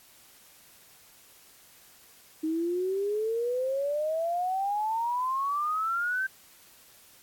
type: exponential sweep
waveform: sine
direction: up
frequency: 311.1 to 1569 Hz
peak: -26 dBFS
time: 2.43-6.27 s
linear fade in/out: 10 ms
effects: white hiss -56 dBFS RMS until 7.22 s + AAC 64 kbps